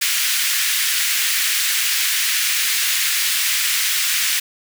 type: high-pass noise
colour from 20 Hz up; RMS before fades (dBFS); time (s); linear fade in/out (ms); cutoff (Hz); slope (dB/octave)
pink; -19; 0.01-4.4; 10; 1800; 24
effects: none